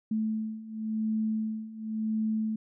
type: beating tone pair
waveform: sine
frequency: 217.9 / 218.83 Hz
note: A3 / A3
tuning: -17 / -9 cents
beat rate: 0.93 Hz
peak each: -33 / -30 dBFS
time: 0.11-2.56 s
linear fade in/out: 5 ms
effects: none